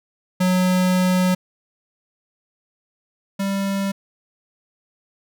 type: tone pair in turn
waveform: square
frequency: 183.3 / 196.46 Hz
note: F#3 / G3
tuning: -16 / +4 cents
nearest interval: minor second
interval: 120 cents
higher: second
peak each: -16 / -21 dBFS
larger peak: first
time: 0.4-1.35 / 3.39-3.92 s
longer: first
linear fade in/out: 10 ms
effects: none